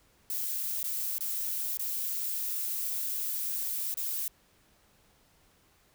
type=noise with dropouts; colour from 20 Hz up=violet; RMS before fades=-33 dBFS; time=0.3-4.28 s; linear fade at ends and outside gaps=1 ms; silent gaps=0.83-0.841 / 1.183-1.207 / 1.772-1.794 / 3.941-3.972 s; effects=pink hiss -65 dBFS RMS until 5.94 s